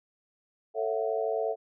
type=chord; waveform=sine; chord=F# minor seventh; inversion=first; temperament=just; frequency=444 / 555 / 666 / 740 Hz; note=A4 / C#5 / E5 / F#5; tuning=+16 / +2 / +18 / 0 cents; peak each=-30 / -35 / -31 / -36 dBFS; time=0.74-1.56 s; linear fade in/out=50 ms; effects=none